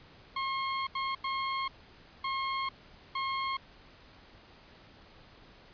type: tone bursts at uneven times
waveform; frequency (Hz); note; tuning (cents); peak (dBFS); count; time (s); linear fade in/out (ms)
sawtooth; 1075; C6; +47; -27; 5; 0.36-0.87 / 0.95-1.15 / 1.24-1.68 / 2.24-2.69 / 3.15-3.57; 5
effects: pink hiss -56 dBFS RMS until 5.73 s + resampled to 11025 Hz